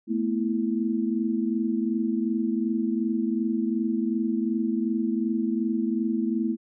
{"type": "chord", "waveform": "sine", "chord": "A suspended second", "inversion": "none", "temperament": "equal with one note detuned", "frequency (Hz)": [220, 242.7, 329.6], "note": ["A3", "B3", "E4"], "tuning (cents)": [0, -30, 0], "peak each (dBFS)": [-26, -28, -28], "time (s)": [0.07, 6.57], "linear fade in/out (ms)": 50, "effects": []}